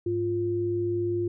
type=tone pair together; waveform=sine; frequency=103.83 / 349.2 Hz; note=G#2 / F4; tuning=0 / 0 cents; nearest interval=octave + major sixth; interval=2100 cents; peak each=-32 / -25 dBFS; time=0.06-1.28 s; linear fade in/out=5 ms; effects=none